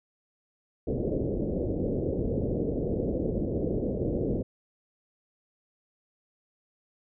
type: low-pass noise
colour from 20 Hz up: white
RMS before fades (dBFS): -29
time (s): 0.87-4.43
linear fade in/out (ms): 10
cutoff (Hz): 530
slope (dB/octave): 48
effects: none